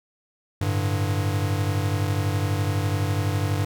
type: chord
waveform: square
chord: G suspended second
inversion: none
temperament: equal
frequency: 98 / 110 / 146.83 Hz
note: G2 / A2 / D3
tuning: 0 / 0 / 0 cents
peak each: -24 / -30 / -30 dBFS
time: 0.61-3.65 s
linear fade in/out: 5 ms
effects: none